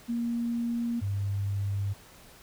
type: tone pair in turn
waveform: sine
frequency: 235.1 / 99.74 Hz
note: A#3 / G2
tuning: +15 / +30 cents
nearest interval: octave + minor third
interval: 1485 cents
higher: first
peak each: -27 dBFS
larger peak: neither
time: 0.08-1.01 / 1.01-1.94 s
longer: neither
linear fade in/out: 20 ms
effects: pink hiss -53 dBFS RMS until 2.42 s